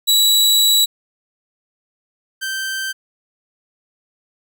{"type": "tone pair in turn", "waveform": "sawtooth", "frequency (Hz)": [3911, 1557.9], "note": ["B7", "G6"], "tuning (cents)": [-18, -11], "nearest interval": "octave + major third", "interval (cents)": 1593, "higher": "first", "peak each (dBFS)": [-8, -18], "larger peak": "first", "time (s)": [[0.07, 0.86], [2.41, 2.93]], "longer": "first", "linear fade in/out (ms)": 20, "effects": []}